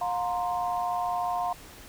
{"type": "chord", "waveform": "sine", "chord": "F suspended fourth", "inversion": "none", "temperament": "equal with one note detuned", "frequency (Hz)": [712.7, 932.3, 1046.5], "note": ["F5", "Bb5", "C6"], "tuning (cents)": [35, 0, 0], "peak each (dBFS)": [-28, -33, -33], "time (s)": [0.01, 1.53], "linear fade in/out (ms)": 5, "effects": ["pink hiss -48 dBFS RMS until 1.88 s"]}